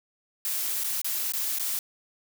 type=noise with dropouts; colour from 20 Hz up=blue; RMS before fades=-29 dBFS; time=0.45-1.79 s; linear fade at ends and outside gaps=1 ms; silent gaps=0.837-0.843 / 1.016-1.045 / 1.321-1.336 / 1.586-1.596 s; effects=none